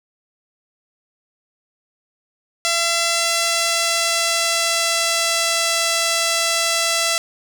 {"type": "tone with pitch glide", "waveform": "5% pulse", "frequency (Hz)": [675, 668.8], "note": ["E5", "E5"], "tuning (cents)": [41, 25], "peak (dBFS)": -5, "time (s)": [2.65, 7.18], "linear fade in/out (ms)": 0, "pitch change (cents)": -16, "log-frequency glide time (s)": [3.08, 5.76], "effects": []}